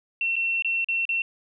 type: tone with dropouts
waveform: sine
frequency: 2710 Hz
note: E7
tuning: 47 cents sharp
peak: -22 dBFS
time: 0.21-1.22 s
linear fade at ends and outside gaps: 2 ms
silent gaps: 0.357-0.364 / 0.623-0.646 / 0.845-0.886 / 1.053-1.091 s
effects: none